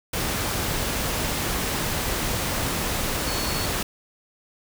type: tone in noise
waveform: sine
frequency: 4395 Hz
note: C#8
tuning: 16 cents flat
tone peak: -33 dBFS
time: 3.27-3.66 s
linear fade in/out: 5 ms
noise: pink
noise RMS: -26 dBFS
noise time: 0.13-3.83 s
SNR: -10 dB
effects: none